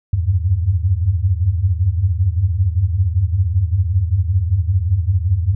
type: tone cluster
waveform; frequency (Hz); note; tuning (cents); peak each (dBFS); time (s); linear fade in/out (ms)
sine; 81.9 / 94.4 / 99.6; E2 / F#2 / G2; -11 / +35 / +28; -18; 0.13-5.55; 5
effects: none